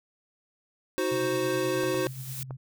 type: chord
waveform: square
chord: C diminished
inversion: first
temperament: equal with one note detuned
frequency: 314.7 / 370 / 523.3 Hz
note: Eb4 / Gb4 / C5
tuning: +20 / 0 / 0 cents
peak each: -33 / -29 / -31 dBFS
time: 0.98-2.07 s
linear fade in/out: 0 ms
type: tone with tremolo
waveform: sine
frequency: 131 Hz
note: C3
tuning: 2 cents sharp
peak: -34 dBFS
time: 1.11-2.57 s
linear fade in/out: 10 ms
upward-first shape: sine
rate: 9.4 Hz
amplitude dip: 55%
type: noise with exponential growth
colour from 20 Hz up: blue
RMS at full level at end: -36 dBFS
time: 1.37-2.43 s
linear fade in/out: 0 ms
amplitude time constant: 230 ms
type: clicks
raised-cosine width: 1 ms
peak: -26 dBFS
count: 4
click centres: 1.835 / 1.944 / 2.066 / 2.508 s
effects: none